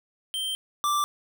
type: tone pair in turn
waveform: square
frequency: 3136 / 1174.7 Hz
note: G7 / D6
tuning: 0 / 0 cents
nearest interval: octave + perfect fourth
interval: 1700 cents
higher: first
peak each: -28 / -23 dBFS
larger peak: second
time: 0.34-0.55 / 0.84-1.04 s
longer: first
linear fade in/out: 0 ms
effects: none